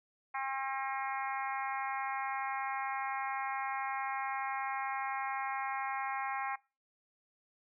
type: harmonic tone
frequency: 268.5 Hz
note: C4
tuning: 45 cents sharp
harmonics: 3 / 4 / 5 / 6 / 7 / 8 / 9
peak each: -38 / -39 / -45 / -46 / -45 / -44 / -49 dBFS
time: 0.34-6.56 s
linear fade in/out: 10 ms
effects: noise-tail reverb RT60 0.3 s tail -23 dB re dry